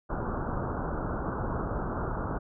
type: low-pass noise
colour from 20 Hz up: pink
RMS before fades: -32 dBFS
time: 0.09-2.39 s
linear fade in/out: 20 ms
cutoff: 1500 Hz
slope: 96 dB/octave
effects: none